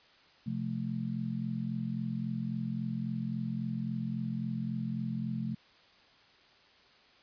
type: chord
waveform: sine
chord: F major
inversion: second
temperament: just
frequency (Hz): 130.96 / 174.61 / 218.3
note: C3 / F3 / A3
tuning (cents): +2 / 0 / -13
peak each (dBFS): -37 / -38 / -35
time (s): 0.46-5.55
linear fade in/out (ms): 10
effects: white hiss -61 dBFS RMS until 7.22 s + resampled to 11025 Hz